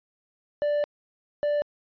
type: tone bursts at uneven times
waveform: triangle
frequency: 587.3 Hz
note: D5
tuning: in tune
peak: -20 dBFS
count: 2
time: 0.62-0.84 / 1.43-1.62 s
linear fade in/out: 0 ms
effects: resampled to 11025 Hz